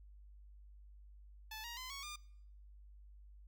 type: tone with pitch steps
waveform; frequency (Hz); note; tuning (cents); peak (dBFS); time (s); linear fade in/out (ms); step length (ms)
10% pulse; 871 / 944.4 / 1023.9 / 1110.1 / 1203.6; A5 / A#5 / C6 / C#6 / D6; -18 / +22 / -38 / +2 / +42; -37; 1.51-2.16; 5; 130
effects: noise-tail reverb RT60 0.7 s tail -23 dB re dry + added 50 Hz sine -55 dBFS peak until 3.47 s